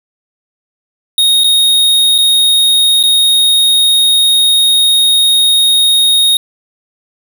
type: tone with dropouts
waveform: square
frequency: 3729 Hz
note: A#7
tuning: in tune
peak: -7 dBFS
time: 1.18-6.37 s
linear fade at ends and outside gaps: 2 ms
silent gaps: 1.437-1.442 / 2.181-2.185 / 3.029-3.036 s
effects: none